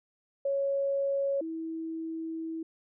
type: tone pair in turn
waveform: sine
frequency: 554 / 324.5 Hz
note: C#5 / E4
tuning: -1 / -27 cents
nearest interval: major sixth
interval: 926 cents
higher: first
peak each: -26 / -33 dBFS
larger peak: first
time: 0.45-1.41 / 1.41-2.63 s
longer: second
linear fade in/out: 5 ms
effects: none